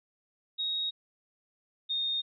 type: tone pair in turn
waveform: sine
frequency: 3768 / 3684 Hz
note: A#7 / A#7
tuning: +18 / -21 cents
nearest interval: unison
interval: 39 cents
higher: first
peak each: -29 / -28 dBFS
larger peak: second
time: 0.58-0.91 / 1.89-2.22 s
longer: neither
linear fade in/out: 20 ms
effects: none